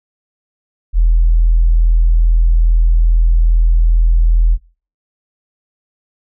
sine tone, 41.2 Hz, E1, in tune, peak -6 dBFS, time 0.93-4.58 s, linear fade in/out 50 ms, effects noise-tail reverb RT60 0.4 s tail -24 dB re dry + tanh soft clip ceiling -2 dBFS

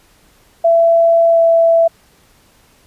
sine tone with pitch glide, 669 to 664.8 Hz, E5 to E5, +25 to +15 cents, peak -7 dBFS, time 0.64-1.88 s, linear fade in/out 10 ms, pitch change -10 cents, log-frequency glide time 1.31-1.39 s, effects pink hiss -51 dBFS RMS until 2.86 s + resampled to 32000 Hz

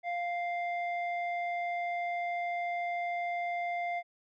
square tone with low-pass filter, 698.5 Hz, F5, in tune, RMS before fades -34 dBFS, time 0.03-4.03 s, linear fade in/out 50 ms, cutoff 1700 Hz, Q 7.1, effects none

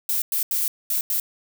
violet noise bursts at uneven times, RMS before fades -23 dBFS, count 5, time 0.09-0.22 / 0.32-0.43 / 0.51-0.68 / 0.9-1.01 / 1.1-1.2 s, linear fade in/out 2 ms, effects none

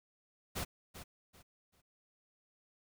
pink noise with echo, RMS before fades -38 dBFS, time 0.55-0.65 s, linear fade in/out 20 ms, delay 390 ms, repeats 3, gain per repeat -11 dB, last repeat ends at 1.82 s, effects none

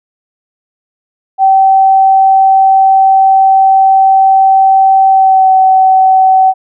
sine tone with pitch glide, 771 to 759.5 Hz, G5 to F#5, -29 to +45 cents, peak -3 dBFS, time 1.38-6.54 s, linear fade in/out 50 ms, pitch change -26 cents, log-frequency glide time 5.09-5.5 s, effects none

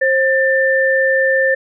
sine tone pair together, 531 / 1782.6 Hz, C5 / A6, +25 / +22 cents, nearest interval octave + major sixth, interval 2097 cents, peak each -14 dBFS, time 0.01-1.55 s, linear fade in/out 10 ms, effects none

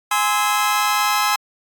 sawtooth chord, Ab augmented, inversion none, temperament just, 830.6 / 1038.3 / 1297.8 Hz, Ab5 / C6 / E6, 0 / -14 / -27 cents, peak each -17 dBFS, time 0.11-1.36 s, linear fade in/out 5 ms, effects AAC 64 kbps

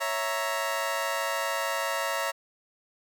20% pulse chord, A# diminished, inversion first, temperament equal, 554.4 / 659.3 / 932.3 Hz, C#5 / E5 / A#5, 0 / 0 / 0 cents, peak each -27 dBFS, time 0-2.32 s, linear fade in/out 20 ms, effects none

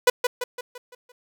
sawtooth tone with echo, 493.9 Hz, B4, in tune, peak -9 dBFS, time 0.07-0.1 s, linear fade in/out 5 ms, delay 170 ms, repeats 6, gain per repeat -6 dB, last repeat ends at 1.12 s, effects none

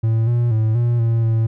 triangle tone with pitch steps, 112.7 / 119.5 / 110.1 / 119.3 / 114.8 / 112.8 Hz, A2 / A#2 / A2 / A#2 / A#2 / A2, +42 / +43 / +2 / +41 / -26 / +44 cents, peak -12 dBFS, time 0.03-1.47 s, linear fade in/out 10 ms, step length 240 ms, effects none

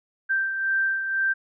sine beating tone pair, 1568 / 1570 Hz, G6 / G6, 0 / +2 cents, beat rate 2 Hz, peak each -22 / -31 dBFS, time 0.29-1.34 s, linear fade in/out 20 ms, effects none

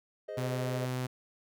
triangle chord, Ab major, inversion none, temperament just, 415.3 / 519.1 / 623 Hz, Ab4 / C5 / Eb5, 0 / -14 / +2 cents, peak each -41 / -41 / -37 dBFS, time 0.28-0.86 s, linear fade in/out 10 ms
sawtooth tone, 127.2 Hz, C3, 48 cents flat, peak -28 dBFS, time 0.37-1.07 s, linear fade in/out 10 ms
effects none

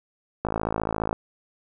click train, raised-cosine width 1 ms, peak -11 dBFS, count 38, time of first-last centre 0.45-1.129 s, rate 54.5 Hz, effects none

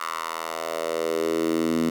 10% pulse tone with high-pass filter sweep, 81.7 Hz, E2, 15 cents flat, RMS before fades -26 dBFS, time 0-1.9 s, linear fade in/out 5 ms, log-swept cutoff 1200 to 230 Hz, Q 3.1, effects none

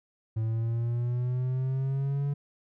triangle exponential sweep, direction up, 110.2 to 143.3 Hz, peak -24 dBFS, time 0.36-2.34 s, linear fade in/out 10 ms, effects none

